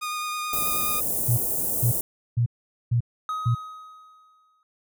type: tone with vibrato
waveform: sawtooth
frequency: 1227 Hz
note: D#6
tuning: 25 cents flat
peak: -24 dBFS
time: 0.01-1.01 s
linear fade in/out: 20 ms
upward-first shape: sine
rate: 9.3 Hz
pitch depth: 10 cents each way
type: band-stop noise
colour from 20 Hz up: white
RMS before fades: -26 dBFS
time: 0.53-2.01 s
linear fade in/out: 2 ms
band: 670 to 8700 Hz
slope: 24 dB/octave
type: tone bursts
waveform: sine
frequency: 118.8 Hz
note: A#2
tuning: 33 cents sharp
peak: -18 dBFS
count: 5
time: 1.28-3.55 s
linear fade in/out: 10 ms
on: 94 ms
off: 450 ms
type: tone with exponential decay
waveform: triangle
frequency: 1261 Hz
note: D#6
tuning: 23 cents sharp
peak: -23 dBFS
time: 3.29-4.63 s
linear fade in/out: 1 ms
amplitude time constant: 290 ms
effects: none